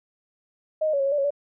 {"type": "tone with pitch steps", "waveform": "sine", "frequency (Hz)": [624, 619, 561, 546, 553, 587, 552, 575], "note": ["D#5", "D#5", "C#5", "C#5", "C#5", "D5", "C#5", "D5"], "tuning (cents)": [5, -9, 21, -26, -4, -1, -7, -37], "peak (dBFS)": -20, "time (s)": [0.81, 1.306], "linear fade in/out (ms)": 10, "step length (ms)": 62, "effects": []}